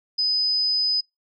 sine tone, 5010 Hz, D#8, 11 cents sharp, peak -19 dBFS, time 0.18-1.01 s, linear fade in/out 10 ms, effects noise-tail reverb RT60 0.2 s tail -26 dB re dry

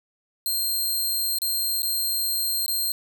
10% pulse tone with dropouts, 4186 Hz, C8, in tune, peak -16 dBFS, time 0.46-2.92 s, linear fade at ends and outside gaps 1 ms, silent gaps 1.386-1.418 / 1.821-1.83 / 2.662-2.68 s, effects none

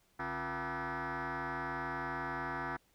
sine tone with frequency modulation, 268.8 Hz, C4, 47 cents sharp, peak -34 dBFS, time 0.19-2.77 s, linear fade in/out 10 ms, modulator 207 Hz, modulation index 7.5, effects tanh soft clip ceiling -33 dBFS + pink hiss -71 dBFS RMS until 2.94 s

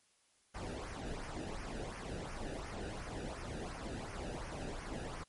brown noise with flanger, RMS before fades -43 dBFS, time 0.54-5.24 s, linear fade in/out 10 ms, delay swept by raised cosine 0.25 to 0.95 ms, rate 2.8 Hz, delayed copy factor -0.7, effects white hiss -72 dBFS RMS until 5.28 s + MP3 48 kbps

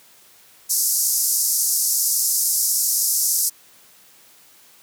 white band-pass noise, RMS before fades -20 dBFS, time 0.69-3.5 s, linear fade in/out 20 ms, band 5100 to 14000 Hz, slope 48 dB/octave, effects white hiss -51 dBFS RMS until 4.82 s + high-pass 100 Hz 12 dB/octave

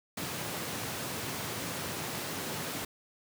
pink high-pass noise, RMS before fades -37 dBFS, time 0.17-2.85 s, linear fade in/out 5 ms, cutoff 100 Hz, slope 24 dB/octave, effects none

